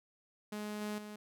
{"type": "tone with level steps", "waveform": "sawtooth", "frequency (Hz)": 210, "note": "G#3", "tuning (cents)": 19, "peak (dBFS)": [-35, -33, -41], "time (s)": [0.52, 1.16], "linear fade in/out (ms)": 5, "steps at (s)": [0.81, 0.98], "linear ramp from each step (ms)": 5, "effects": []}